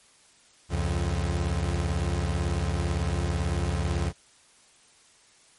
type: beating tone pair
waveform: 30% pulse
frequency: 69.3 / 87.3 Hz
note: C#2 / F2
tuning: 0 / 0 cents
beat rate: 18 Hz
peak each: -25 dBFS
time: 0.69-4.13 s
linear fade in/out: 50 ms
effects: white hiss -58 dBFS RMS until 5.58 s + MP3 48 kbps